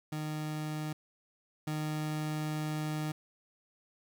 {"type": "tone pair in turn", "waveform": "30% pulse", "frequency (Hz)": [153.4, 153.4], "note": ["D#3", "D#3"], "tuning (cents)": [-24, -24], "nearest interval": "unison", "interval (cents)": 0, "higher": "neither", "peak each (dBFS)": [-32, -30], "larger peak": "second", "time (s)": [[0.12, 0.93], [1.67, 3.12]], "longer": "second", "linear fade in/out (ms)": 5, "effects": ["11-bit"]}